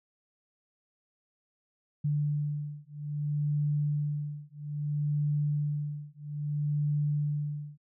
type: beating tone pair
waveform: sine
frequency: 147.1 / 147.71 Hz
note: D3 / D3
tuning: +3 / +10 cents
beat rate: 0.61 Hz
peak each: -31 dBFS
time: 2.04-7.78 s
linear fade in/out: 10 ms
effects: none